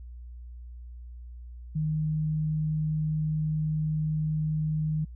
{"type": "tone", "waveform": "sine", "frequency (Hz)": 154.9, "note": "D#3", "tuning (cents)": -7, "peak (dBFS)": -25, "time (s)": [1.75, 5.05], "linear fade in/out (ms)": 10, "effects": ["added 60 Hz sine -40 dBFS peak until 5.15 s"]}